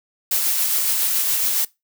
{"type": "noise with tremolo", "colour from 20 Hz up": "blue", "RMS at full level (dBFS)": -19, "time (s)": [0.31, 1.65], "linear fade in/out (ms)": 5, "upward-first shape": "sine", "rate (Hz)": 7.2, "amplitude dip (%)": 25, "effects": ["noise-tail reverb RT60 0.2 s tail -21 dB re dry"]}